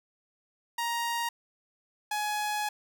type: tone pair in turn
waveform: sawtooth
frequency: 938 / 840.3 Hz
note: A#5 / G#5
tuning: +11 / +20 cents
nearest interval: major second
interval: 191 cents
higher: first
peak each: -25 dBFS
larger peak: neither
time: 0.78-1.29 / 2.11-2.69 s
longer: second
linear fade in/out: 5 ms
effects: none